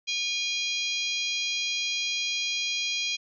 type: harmonic tone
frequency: 814 Hz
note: G#5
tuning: 35 cents flat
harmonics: 3 / 4 / 5 / 6 / 7 / 8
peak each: -31 / -31 / -34 / -37 / -39 / -39 dBFS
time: 0.07-3.17 s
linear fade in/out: 20 ms
effects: none